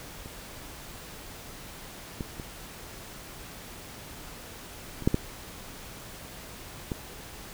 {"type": "clicks", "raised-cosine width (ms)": 3, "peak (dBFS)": [-29, -19, -24, -25, -7, -10, -17], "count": 7, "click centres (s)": [0.259, 2.208, 2.398, 5.023, 5.075, 5.144, 6.918], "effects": ["pink hiss -44 dBFS RMS until 7.53 s"]}